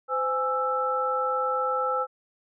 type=tone cluster; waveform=sine; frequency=513 / 828 / 1324 Hz; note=C5 / G#5 / E6; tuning=-34 / -5 / +7 cents; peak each=-28 / -31 / -26 dBFS; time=0.08-2.07 s; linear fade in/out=50 ms; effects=none